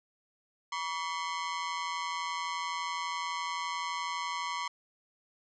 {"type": "ring-modulated tone", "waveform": "sawtooth", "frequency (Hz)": 1051, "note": "C6", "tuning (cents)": 7, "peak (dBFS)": -26, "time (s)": [0.72, 4.68], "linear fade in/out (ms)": 5, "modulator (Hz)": 85.9, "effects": ["resampled to 16000 Hz", "11-bit"]}